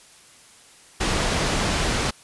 pink low-pass noise, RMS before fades -23 dBFS, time 1-2.11 s, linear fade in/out 10 ms, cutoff 7300 Hz, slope 12 dB/octave, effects white hiss -50 dBFS RMS until 2.23 s + resampled to 24000 Hz

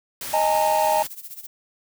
white noise, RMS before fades -32 dBFS, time 0.21-1.07 s, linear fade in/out 2 ms
triangle chord, D# suspended fourth, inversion none, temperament equal with one note detuned, 622.3 / 830.6 / 911.6 Hz, D#5 / G#5 / A#5, 0 / 0 / -39 cents, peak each -20 dBFS, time 0.33-1.03 s, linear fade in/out 10 ms
violet noise with tremolo, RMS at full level -35 dBFS, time 0.84-1.47 s, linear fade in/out 10 ms, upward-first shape sine, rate 15 Hz, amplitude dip 80%
effects none

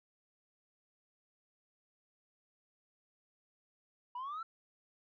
sine exponential sweep, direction up, 957 to 1364 Hz, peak -37 dBFS, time 4.15-4.43 s, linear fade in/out 5 ms, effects tanh soft clip ceiling -37 dBFS

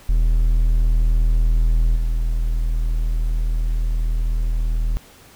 triangle tone with level steps, 40.13 Hz, E1, 46 cents flat, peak -11 / -15 dBFS, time 0.09-4.97 s, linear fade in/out 0 ms, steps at 1.96 s, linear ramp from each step 2 ms, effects pink hiss -47 dBFS RMS until 5.35 s

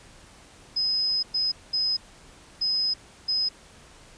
sine tone bursts at uneven times, 5060 Hz, D#8, 28 cents sharp, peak -22 dBFS, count 5, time 0.76-1.23 / 1.34-1.52 / 1.73-1.97 / 2.61-2.94 / 3.28-3.49 s, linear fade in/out 10 ms, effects pink hiss -51 dBFS RMS until 4.17 s + resampled to 22050 Hz

